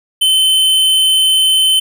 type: tone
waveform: square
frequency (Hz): 3065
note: G7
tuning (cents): -40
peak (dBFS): -9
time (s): 0.21-1.8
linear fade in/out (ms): 10
effects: none